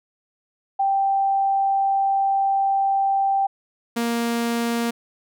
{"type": "tone pair in turn", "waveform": ["sine", "sawtooth"], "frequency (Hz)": [784, 234], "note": ["G5", "A#3"], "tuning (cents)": [0, 7], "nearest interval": "octave + major sixth", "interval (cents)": 2093, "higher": "first", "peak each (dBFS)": -17, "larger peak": "neither", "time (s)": [[0.79, 3.47], [3.96, 4.91]], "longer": "first", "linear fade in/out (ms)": 10, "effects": []}